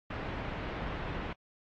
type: low-pass noise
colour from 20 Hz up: pink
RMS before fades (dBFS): -38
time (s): 0.1-1.33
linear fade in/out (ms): 5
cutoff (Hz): 2400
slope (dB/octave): 12
effects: low-pass 4000 Hz 12 dB/octave + AAC 32 kbps